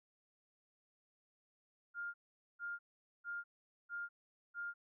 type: tone bursts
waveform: sine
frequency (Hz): 1406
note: F6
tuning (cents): +11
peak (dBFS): -40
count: 5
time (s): 1.94-4.74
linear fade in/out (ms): 50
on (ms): 200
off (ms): 450
effects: none